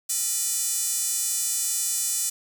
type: tone with high-pass filter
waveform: square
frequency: 270.9 Hz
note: C#4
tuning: 40 cents flat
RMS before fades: -26 dBFS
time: 0.09-2.3 s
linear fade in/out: 10 ms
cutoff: 7700 Hz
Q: 2.1
effects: none